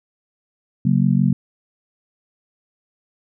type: chord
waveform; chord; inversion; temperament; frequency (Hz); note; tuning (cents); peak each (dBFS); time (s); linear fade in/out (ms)
sine; F# major; second; just; 138.75 / 185 / 231.2; C#3 / F#3 / A#3; +2 / 0 / -14; -17 / -17 / -20; 0.85-1.33; 5
effects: none